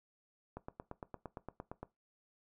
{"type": "click train", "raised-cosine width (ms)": 1, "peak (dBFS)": -29, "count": 12, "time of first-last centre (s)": [0.57, 1.83], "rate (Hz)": 8.73, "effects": ["noise-tail reverb RT60 0.2 s tail -18 dB re dry"]}